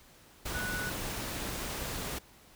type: tone in noise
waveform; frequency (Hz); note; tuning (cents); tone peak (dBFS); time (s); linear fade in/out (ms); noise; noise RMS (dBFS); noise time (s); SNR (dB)
sine; 1477; F#6; -3; -35; 0.54-0.9; 10; pink; -37; 0.45-2.19; -1
effects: pink hiss -58 dBFS RMS until 2.55 s